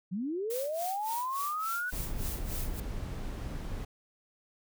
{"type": "linear sweep", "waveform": "sine", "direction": "up", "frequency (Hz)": [167.8, 1500], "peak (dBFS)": -31, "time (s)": [0.11, 1.91], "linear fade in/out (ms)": 20}
{"type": "noise with tremolo", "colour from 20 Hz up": "blue", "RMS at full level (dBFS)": -39, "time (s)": [0.5, 2.8], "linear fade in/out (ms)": 2, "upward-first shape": "sine", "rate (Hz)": 3.5, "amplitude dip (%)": 85}
{"type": "noise", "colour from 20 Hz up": "brown", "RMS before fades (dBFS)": -36, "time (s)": [1.92, 3.85], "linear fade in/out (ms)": 5}
{"effects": []}